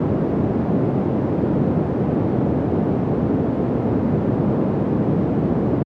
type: band-pass noise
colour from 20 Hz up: pink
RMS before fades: -19 dBFS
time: 0-5.83 s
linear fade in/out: 5 ms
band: 130 to 390 Hz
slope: 12 dB/octave
effects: high-pass 80 Hz 12 dB/octave